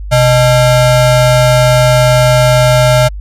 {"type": "ring-modulated tone", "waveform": "square", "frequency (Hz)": 372.8, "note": "F#4", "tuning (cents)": 13, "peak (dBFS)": -3, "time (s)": [0.11, 3.09], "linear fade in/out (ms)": 20, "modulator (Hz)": 245, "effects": ["added 50 Hz sine -20 dBFS peak until 3.2 s", "low-pass 12000 Hz 12 dB/octave"]}